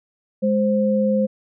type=tone pair together; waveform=sine; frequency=207.9 / 523.3 Hz; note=G#3 / C5; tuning=+2 / 0 cents; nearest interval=octave + major third; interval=1598 cents; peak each=-18 / -19 dBFS; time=0.42-1.27 s; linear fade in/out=20 ms; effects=none